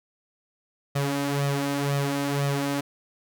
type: tone with flanger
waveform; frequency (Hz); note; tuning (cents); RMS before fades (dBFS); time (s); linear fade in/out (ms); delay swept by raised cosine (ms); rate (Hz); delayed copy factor
sawtooth; 141; C#3; +30; -26; 0.95-2.81; 10; 1.6 to 3.9; 2; +0.65
effects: none